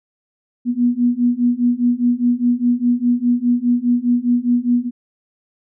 sine beating tone pair, 240.1 / 245 Hz, B3 / B3, -49 / -14 cents, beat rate 4.9 Hz, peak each -17 / -16 dBFS, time 0.65-4.91 s, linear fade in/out 50 ms, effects none

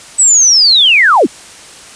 sine linear sweep, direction down, 8080 to 164.81 Hz, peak -4 dBFS, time 0.18-1.27 s, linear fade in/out 20 ms, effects white hiss -34 dBFS RMS until 1.95 s + resampled to 22050 Hz

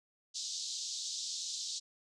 pink band-pass noise, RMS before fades -40 dBFS, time 0.34-1.8 s, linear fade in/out 20 ms, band 3700 to 7400 Hz, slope 48 dB/octave, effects none

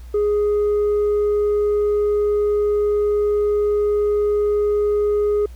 sine tone with tanh clipping, 415.3 Hz, G#4, in tune, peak -16 dBFS, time 0.14-5.46 s, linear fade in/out 5 ms, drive 2 dB, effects added 60 Hz sine -34 dBFS peak until 5.55 s + pink hiss -53 dBFS RMS until 5.55 s

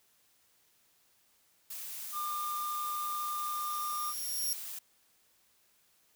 blue noise, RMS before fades -42 dBFS, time 1.7-4.79 s, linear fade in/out 5 ms
triangle tone, 1200 Hz, D6, 37 cents sharp, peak -32 dBFS, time 2.12-4.14 s, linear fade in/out 50 ms
5% pulse tone with exponential growth, 5588 Hz, F8, in tune, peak -24 dBFS, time 2.87-4.53 s, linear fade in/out 0 ms, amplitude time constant 360 ms
effects white hiss -69 dBFS RMS until 6.15 s

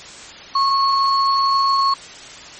sine tone pair together, 1095 / 4380 Hz, C#6 / C#8, -22 / -22 cents, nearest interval 2 octaves, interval 2400 cents, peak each -14 / -22 dBFS, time 0.55-1.94 s, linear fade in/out 5 ms, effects white hiss -37 dBFS RMS until 2.59 s + MP3 32 kbps

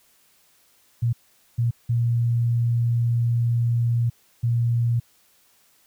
sine tone bursts at uneven times, 118.1 Hz, A#2, 23 cents sharp, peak -18 dBFS, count 4, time 1.02-1.13 / 1.58-1.71 / 1.89-4.1 / 4.43-5 s, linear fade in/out 10 ms, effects white hiss -60 dBFS RMS until 5.86 s

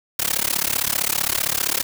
white noise with amplitude modulation, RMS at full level -18 dBFS, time 0.19-1.83 s, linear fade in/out 5 ms, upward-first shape sine, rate 35.4 Hz, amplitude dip 100%, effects none

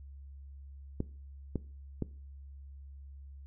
clicks, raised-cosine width 3 ms, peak -19 dBFS, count 3, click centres 1.004 / 1.557 / 2.023 s, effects noise-tail reverb RT60 0.4 s tail -20 dB re dry + added 69 Hz sine -46 dBFS peak until 3.46 s

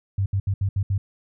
sine tone bursts at uneven times, 98 Hz, G2, in tune, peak -19 dBFS, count 6, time 0.18-0.26 / 0.33-0.4 / 0.47-0.54 / 0.61-0.69 / 0.76-0.83 / 0.9-0.98 s, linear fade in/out 5 ms, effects none

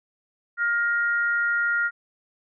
sine tone pair together, 1411.4 / 1878 Hz, F6 / A#6, +18 / +12 cents, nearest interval perfect fourth, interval 494 cents, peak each -21 / -28 dBFS, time 0.57-1.91 s, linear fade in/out 50 ms, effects none

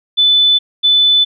sine tone pair in turn, 3500 / 3500 Hz, A7 / A7, -10 / -10 cents, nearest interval unison, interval 0 cents, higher neither, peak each -7 dBFS, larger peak neither, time 0.17-0.59 / 0.83-1.25 s, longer neither, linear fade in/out 20 ms, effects none

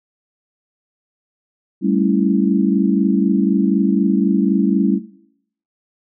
sine chord, A dominant seventh, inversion third, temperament equal, 196 / 220 / 277.2 / 329.6 Hz, G3 / A3 / C#4 / E4, 0 / 0 / 0 / 0 cents, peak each -17 / -21 / -19 / -21 dBFS, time 1.81-5 s, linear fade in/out 50 ms, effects noise-tail reverb RT60 0.7 s tail -17 dB re dry

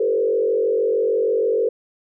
sine tone with frequency modulation, 454 Hz, A#4, 46 cents flat, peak -16 dBFS, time 0-1.69 s, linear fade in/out 5 ms, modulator 46.4 Hz, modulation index 1.2, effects none

